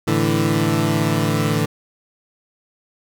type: chord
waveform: 20% pulse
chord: A suspended fourth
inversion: none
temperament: equal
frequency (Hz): 110 / 146.83 / 164.81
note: A2 / D3 / E3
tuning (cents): 0 / 0 / 0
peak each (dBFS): -16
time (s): 0.07-1.66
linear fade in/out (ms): 10
effects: none